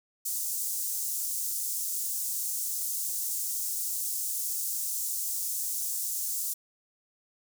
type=high-pass noise; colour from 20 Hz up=pink; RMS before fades=-32 dBFS; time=0.25-6.54 s; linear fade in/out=10 ms; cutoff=6800 Hz; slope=24 dB/octave; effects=none